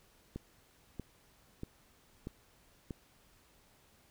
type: click train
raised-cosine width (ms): 3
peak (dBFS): -27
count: 5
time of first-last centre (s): 0.36-2.908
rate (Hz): 1.57
effects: pink hiss -66 dBFS RMS until 4.1 s